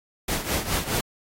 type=noise with tremolo; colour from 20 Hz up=pink; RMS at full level=-24 dBFS; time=0.28-1.01 s; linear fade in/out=5 ms; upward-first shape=triangle; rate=4.8 Hz; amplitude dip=80%; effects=AAC 48 kbps